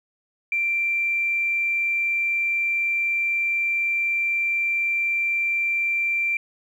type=tone with tanh clipping; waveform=triangle; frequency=2357 Hz; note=D7; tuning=6 cents sharp; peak=-20 dBFS; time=0.52-6.37 s; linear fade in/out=2 ms; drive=3 dB; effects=none